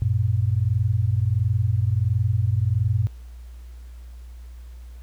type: tone pair together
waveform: sine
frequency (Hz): 95.09 / 116.54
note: F#2 / A#2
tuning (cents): +48 / 0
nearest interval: major third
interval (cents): 352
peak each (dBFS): -21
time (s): 0.02-3.07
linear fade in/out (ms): 0
effects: added 60 Hz sine -37 dBFS peak until 5.02 s + pink hiss -58 dBFS RMS until 5.02 s